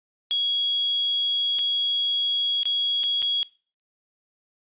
sine tone with dropouts, 3322 Hz, G#7, in tune, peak -20 dBFS, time 0.31-3.43 s, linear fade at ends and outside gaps 0 ms, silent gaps 1.587-1.591 / 2.632-2.655 / 3.033-3.038 / 3.22-3.226 s, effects noise-tail reverb RT60 0.4 s tail -21 dB re dry + resampled to 8000 Hz

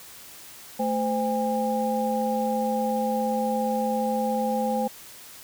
sine tone cluster, 220.7 / 515 / 810 Hz, A3 / C5 / G#5, +5 / -28 / -43 cents, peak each -27 dBFS, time 0.79-4.88 s, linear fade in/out 10 ms, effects white hiss -45 dBFS RMS until 5.43 s

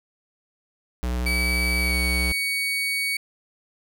square tone with vibrato, 61.2 Hz, B1, 15 cents flat, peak -24 dBFS, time 1.03-2.32 s, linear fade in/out 0 ms, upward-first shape sine, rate 11 Hz, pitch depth 16 cents each way
35% pulse tone with pitch glide, 2284 to 2250 Hz, D7 to C#7, -49 to +25 cents, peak -21 dBFS, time 1.26-3.17 s, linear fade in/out 5 ms, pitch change -26 cents, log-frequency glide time 1.78-1.94 s
effects none

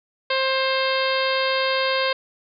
harmonic tone, 529 Hz, C5, 19 cents sharp, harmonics 1 / 2 / 3 / 4 / 5 / 6 / 7 / 8 / 9, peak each -23 / -26 / -28 / -29 / -30 / -31 / -31 / -32 / -33 dBFS, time 0.3-2.13 s, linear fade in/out 5 ms, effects none

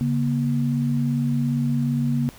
sine tone pair together, 140.4 / 237.8 Hz, C#3 / A#3, +22 / +35 cents, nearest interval major sixth, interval 913 cents, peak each -22 dBFS, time 0.01-2.29 s, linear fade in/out 0 ms, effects pink hiss -47 dBFS RMS until 2.38 s

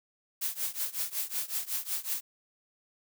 blue noise with tremolo, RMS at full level -30 dBFS, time 0.41-2.21 s, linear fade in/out 10 ms, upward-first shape triangle, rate 5.4 Hz, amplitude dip 95%, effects none

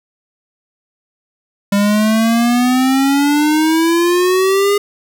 square exponential sweep, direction up, 199.5 to 411 Hz, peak -11 dBFS, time 1.72-4.78 s, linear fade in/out 5 ms, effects none

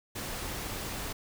pink noise, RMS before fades -37 dBFS, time 0.15-1.13 s, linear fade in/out 10 ms, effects none

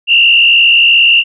sine tone with frequency modulation, 2781 Hz, F7, 8 cents flat, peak -4 dBFS, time 0.07-1.24 s, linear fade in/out 50 ms, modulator 62.7 Hz, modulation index 1.5, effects none

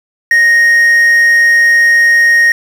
triangle tone with quantisation, 1864.7 Hz, A#6, in tune, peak -3 dBFS, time 0.31-2.52 s, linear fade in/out 2 ms, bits 5, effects none

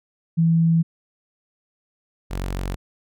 sine / sawtooth tone pair in turn, 165 / 46.3 Hz, E3 / F#1, +2 / +2 cents, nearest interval octave + minor seventh, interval 2200 cents, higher first, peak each -14 / -21 dBFS, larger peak first, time 0.37-0.83 / 2.3-2.76 s, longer neither, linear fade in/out 20 ms, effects none

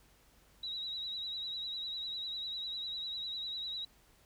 sine tone with vibrato, 3872 Hz, B7, 35 cents flat, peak -37 dBFS, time 0.63-3.85 s, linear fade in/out 5 ms, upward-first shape triangle, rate 10 Hz, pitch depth 57 cents each way, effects added 50 Hz sine -68 dBFS peak until 4.25 s + pink hiss -66 dBFS RMS until 4.25 s

